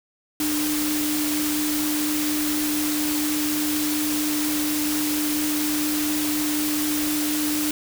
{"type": "tone in noise", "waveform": "sine", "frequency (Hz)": 300.7, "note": "D4", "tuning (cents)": 41, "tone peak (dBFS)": -23, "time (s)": [0.4, 7.71], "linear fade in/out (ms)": 2, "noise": "white", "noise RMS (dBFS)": -27, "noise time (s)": [0.4, 7.71], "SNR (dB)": 1, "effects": []}